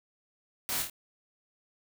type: noise with echo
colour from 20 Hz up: white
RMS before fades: -33 dBFS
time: 0.69-0.82 s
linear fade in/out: 0 ms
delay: 26 ms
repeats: 3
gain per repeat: -4 dB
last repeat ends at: 0.898 s
effects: none